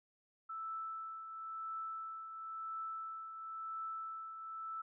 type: tone with tremolo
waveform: sine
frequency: 1318.5 Hz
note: E6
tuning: in tune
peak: -39 dBFS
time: 0.49-4.82 s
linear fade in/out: 10 ms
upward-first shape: triangle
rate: 0.97 Hz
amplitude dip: 55%
effects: none